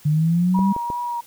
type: linear sweep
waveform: sine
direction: up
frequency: 146.83 to 200.1 Hz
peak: -15 dBFS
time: 0.05-0.73 s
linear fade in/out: 10 ms
type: tone with vibrato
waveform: sine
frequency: 957 Hz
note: A#5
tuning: 45 cents sharp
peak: -23 dBFS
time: 0.54-1.21 s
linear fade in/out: 10 ms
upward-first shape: triangle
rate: 2.7 Hz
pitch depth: 21 cents each way
type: clicks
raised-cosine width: 2 ms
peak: -17 dBFS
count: 3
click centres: 0.591 / 0.764 / 0.902 s
effects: white hiss -49 dBFS RMS until 1.26 s